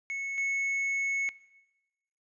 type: tone pair in turn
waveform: triangle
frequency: 2200 / 2200 Hz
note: C#7 / C#7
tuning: -14 / -14 cents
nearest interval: unison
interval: 0 cents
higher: neither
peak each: -30 / -25 dBFS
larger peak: second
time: 0.1-0.38 / 0.38-1.29 s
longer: second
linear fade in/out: 0 ms
effects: noise-tail reverb RT60 1.0 s tail -20 dB re dry + resampled to 22050 Hz